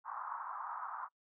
pink band-pass noise, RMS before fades -43 dBFS, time 0.04-1.09 s, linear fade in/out 50 ms, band 890 to 1300 Hz, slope 48 dB/octave, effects noise-tail reverb RT60 0.1 s tail -26 dB re dry

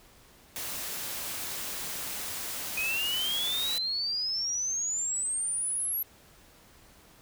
white noise, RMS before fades -36 dBFS, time 0.56-3.78 s, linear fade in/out 0 ms
sine exponential sweep, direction up, 2489 to 11790 Hz, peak -28 dBFS, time 2.77-6.03 s, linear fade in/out 5 ms
effects pink hiss -57 dBFS RMS until 7.21 s

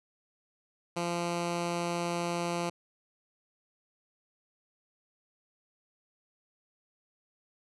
10% pulse tone, 172.4 Hz, F3, 22 cents flat, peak -22 dBFS, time 0.96-2.7 s, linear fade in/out 10 ms, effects resampled to 24000 Hz

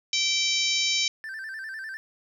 harmonic tone, 774 Hz, G5, 22 cents flat, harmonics 3 / 4 / 5 / 6 / 7 / 8 / 9, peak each -29 / -30 / -28 / -32 / -29 / -32 / -35 dBFS, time 0.13-1.08 s, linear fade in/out 2 ms
triangle tone with vibrato, 1661.2 Hz, G#6, in tune, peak -32 dBFS, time 1.24-1.97 s, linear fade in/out 0 ms, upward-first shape square, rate 10 Hz, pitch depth 110 cents each way
effects none

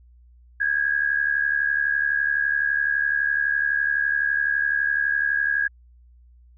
sine tone with amplitude modulation, 1644 Hz, G#6, 18 cents flat, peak -16 dBFS, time 0.6-5.68 s, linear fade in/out 10 ms, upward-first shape sine, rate 71.9 Hz, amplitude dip 75%, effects added 60 Hz sine -49 dBFS peak until 6.57 s

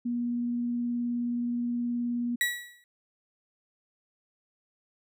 sine tone with vibrato, 240 Hz, B3, 49 cents flat, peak -27 dBFS, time 0.05-2.36 s, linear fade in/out 10 ms, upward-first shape triangle, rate 19 Hz, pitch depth 11 cents each way
35% pulse tone with exponential decay, 1934 Hz, B6, 37 cents flat, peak -20 dBFS, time 2.41-2.84 s, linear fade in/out 1 ms, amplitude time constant 92 ms
effects none

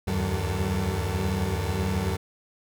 30% pulse tone cluster, 77.1 / 84.5 / 95.5 / 189.3 / 445.4 Hz, D#2 / E2 / G2 / F#3 / A4, -15 / +43 / -45 / +40 / +21 cents, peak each -28 / -33 / -25 / -31 / -33 dBFS, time 0.07-2.17 s, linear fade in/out 10 ms, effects none

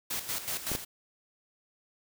white noise with tremolo, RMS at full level -33 dBFS, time 0.1-0.85 s, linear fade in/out 10 ms, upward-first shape square, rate 5.3 Hz, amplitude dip 65%
clicks, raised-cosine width 2 ms, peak -21 dBFS, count 2, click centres 0.717 / 0.751 s
effects none

